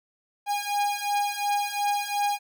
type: beating tone pair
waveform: 45% pulse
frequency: 816 / 818.8 Hz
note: G#5 / G#5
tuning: -31 / -25 cents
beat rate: 2.8 Hz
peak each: -28 / -27 dBFS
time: 0.46-2.39 s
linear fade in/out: 50 ms
effects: none